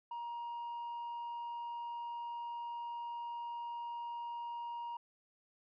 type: tone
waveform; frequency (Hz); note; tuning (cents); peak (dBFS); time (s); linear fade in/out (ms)
sine; 945; A#5; +23; -37; 0.11-4.97; 5
effects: tanh soft clip ceiling -39 dBFS